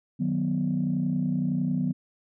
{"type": "chord", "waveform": "sine", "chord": "B major", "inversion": "first", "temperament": "just", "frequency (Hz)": [154.34, 185.21, 246.9], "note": ["D#3", "F#3", "B3"], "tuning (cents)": [-14, 2, 0], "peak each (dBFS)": [-28, -27, -27], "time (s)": [0.19, 1.93], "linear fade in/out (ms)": 20, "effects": ["tanh soft clip ceiling -16 dBFS"]}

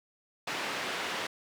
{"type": "band-pass noise", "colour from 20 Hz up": "white", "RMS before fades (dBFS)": -35, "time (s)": [0.47, 1.27], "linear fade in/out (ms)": 5, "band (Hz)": [210, 2700], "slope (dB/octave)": 12, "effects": []}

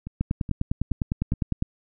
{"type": "two click trains", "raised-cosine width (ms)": 5, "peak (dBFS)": [-11, -21], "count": [15, 4], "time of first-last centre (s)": [[0.21, 1.624], [0.07, 1.336]], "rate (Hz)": [9.9, 2.37], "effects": []}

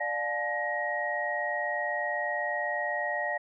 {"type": "tone cluster", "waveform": "sine", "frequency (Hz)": [592, 712, 860, 1888], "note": ["D5", "F5", "A5", "A#6"], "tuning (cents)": [14, 33, -40, 22], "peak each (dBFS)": [-34, -35, -37, -31], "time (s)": [0, 3.38], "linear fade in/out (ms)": 10, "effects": []}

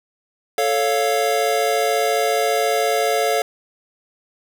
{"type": "chord", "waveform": "square", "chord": "A augmented", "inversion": "none", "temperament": "equal", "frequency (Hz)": [440, 554.4, 698.5], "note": ["A4", "C#5", "E#5"], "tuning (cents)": [0, 0, 0], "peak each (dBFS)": [-22, -23, -21], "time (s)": [0.58, 3.42], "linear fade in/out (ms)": 2, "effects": []}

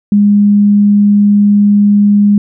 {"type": "tone", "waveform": "sine", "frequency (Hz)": 204.8, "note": "G#3", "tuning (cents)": -24, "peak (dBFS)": -4, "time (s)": [0.12, 2.38], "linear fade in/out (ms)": 2, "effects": []}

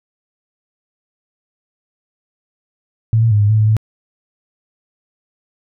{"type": "tone with pitch steps", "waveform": "sine", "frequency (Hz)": [111.9, 114.6, 104.4, 103.1, 108.9, 107.6, 109.1], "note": ["A2", "A#2", "G#2", "G#2", "A2", "A2", "A2"], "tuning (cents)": [30, -29, 10, -12, -17, -38, -14], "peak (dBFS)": -9, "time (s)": [3.13, 3.767], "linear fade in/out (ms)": 0, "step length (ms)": 91, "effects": []}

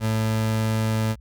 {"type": "tone", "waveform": "30% pulse", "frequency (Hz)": 110.2, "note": "A2", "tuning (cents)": 3, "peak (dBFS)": -18, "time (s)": [0, 1.16], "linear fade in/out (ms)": 50, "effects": ["added 60 Hz sine -43 dBFS peak until 1.2 s"]}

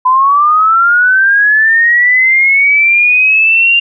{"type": "linear sweep", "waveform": "sine", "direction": "up", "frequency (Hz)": [1003, 2797], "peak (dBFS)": -5, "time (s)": [0.05, 3.8], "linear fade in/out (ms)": 10, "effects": []}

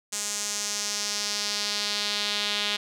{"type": "tone with band-pass filter sweep", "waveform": "sawtooth", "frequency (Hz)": 206.7, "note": "G#3", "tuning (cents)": -8, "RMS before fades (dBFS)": -29, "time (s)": [0.12, 2.77], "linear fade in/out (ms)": 10, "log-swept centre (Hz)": [7200, 3500], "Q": 2.4, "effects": []}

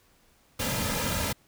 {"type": "noise with comb filter", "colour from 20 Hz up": "pink", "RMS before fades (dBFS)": -29, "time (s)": [0.59, 1.33], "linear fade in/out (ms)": 10, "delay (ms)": 2.7, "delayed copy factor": -0.7, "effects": ["pink hiss -63 dBFS RMS until 1.47 s"]}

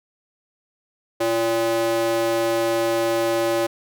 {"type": "tone with high-pass filter", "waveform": "square", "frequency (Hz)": 114.6, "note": "A#2", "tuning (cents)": -29, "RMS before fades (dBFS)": -21, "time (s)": [1.2, 3.67], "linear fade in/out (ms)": 10, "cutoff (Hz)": 450, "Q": 6.9, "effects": []}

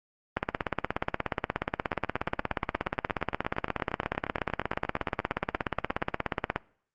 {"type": "two click trains", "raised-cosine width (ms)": 0.5, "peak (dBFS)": [-11, -17], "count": [105, 36], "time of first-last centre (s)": [[0.37, 6.56], [1.93, 6.019]], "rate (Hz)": [16.8, 8.56], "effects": ["noise-tail reverb RT60 0.6 s tail -23 dB re dry", "Opus 24 kbps"]}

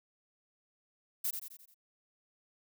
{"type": "noise with echo", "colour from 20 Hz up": "violet", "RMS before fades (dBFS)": -33, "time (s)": [1.24, 1.31], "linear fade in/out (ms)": 10, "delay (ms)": 87, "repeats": 5, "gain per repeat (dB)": -6, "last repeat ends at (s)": 1.745, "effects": []}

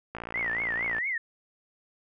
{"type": "click train", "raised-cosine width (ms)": 0.5, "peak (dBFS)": -21, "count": 49, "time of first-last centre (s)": [0.15, 0.983], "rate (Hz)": 57.6}
{"type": "tone with vibrato", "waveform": "sine", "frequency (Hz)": 1961, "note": "B6", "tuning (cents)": -13, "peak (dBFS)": -27, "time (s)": [0.34, 1.18], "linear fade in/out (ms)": 5, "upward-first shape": "triangle", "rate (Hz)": 4.4, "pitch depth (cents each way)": 230}
{"effects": []}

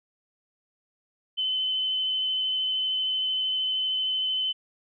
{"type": "tone with vibrato", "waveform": "sine", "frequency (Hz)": 3045, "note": "F#7", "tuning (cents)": 49, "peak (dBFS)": -24, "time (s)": [1.37, 4.53], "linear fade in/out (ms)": 20, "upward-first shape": "triangle", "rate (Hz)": 13, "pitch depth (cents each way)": 13, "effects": []}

